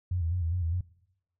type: tone with vibrato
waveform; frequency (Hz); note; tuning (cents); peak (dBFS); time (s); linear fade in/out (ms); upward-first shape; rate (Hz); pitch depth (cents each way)
sine; 86; F2; -26; -26; 0.11-0.81; 5; square; 4.9; 75
effects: noise-tail reverb RT60 0.8 s tail -20 dB re dry